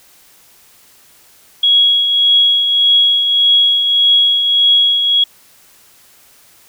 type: tone with tremolo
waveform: sine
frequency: 3322 Hz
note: G#7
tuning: in tune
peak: -6 dBFS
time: 1.63-5.24 s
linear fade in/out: 5 ms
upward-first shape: triangle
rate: 1.7 Hz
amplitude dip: 50%
effects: white hiss -47 dBFS RMS until 6.68 s